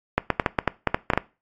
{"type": "clicks", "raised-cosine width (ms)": 0.5, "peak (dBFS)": -3, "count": 11, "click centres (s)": [0.18, 0.303, 0.398, 0.462, 0.588, 0.677, 0.873, 0.945, 1.102, 1.135, 1.176], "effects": ["noise-tail reverb RT60 0.3 s tail -20 dB re dry", "AAC 48 kbps"]}